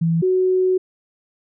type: tone pair in turn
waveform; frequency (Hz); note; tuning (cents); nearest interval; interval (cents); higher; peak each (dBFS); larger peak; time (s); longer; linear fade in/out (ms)
sine; 165.3 / 371.1; E3 / F#4; +5 / +5; octave + major second; 1400; second; -15 / -14; second; 0.01-0.22 / 0.22-0.78; second; 10
effects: none